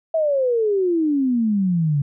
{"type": "exponential sweep", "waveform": "sine", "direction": "down", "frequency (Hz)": [659.3, 138.59], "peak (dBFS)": -16, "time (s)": [0.14, 2.02], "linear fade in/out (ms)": 5, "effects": []}